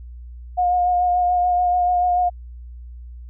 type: tone with vibrato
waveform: sine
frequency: 716 Hz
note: F5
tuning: 43 cents sharp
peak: -15 dBFS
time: 0.57-2.3 s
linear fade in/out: 20 ms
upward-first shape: sine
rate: 6.9 Hz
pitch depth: 19 cents each way
effects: added 60 Hz sine -34 dBFS peak until 3.29 s